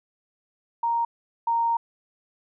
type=tone pair in turn; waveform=sine; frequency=932.3 / 927.7 Hz; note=A#5 / A#5; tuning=0 / -9 cents; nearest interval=unison; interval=9 cents; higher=first; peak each=-21 / -20 dBFS; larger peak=second; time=0.83-1.05 / 1.47-1.77 s; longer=second; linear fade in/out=5 ms; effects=none